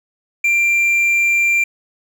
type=tone with hard clipping; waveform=triangle; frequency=2371 Hz; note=D7; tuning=16 cents sharp; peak=-13 dBFS; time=0.44-1.64 s; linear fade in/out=5 ms; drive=6 dB; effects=none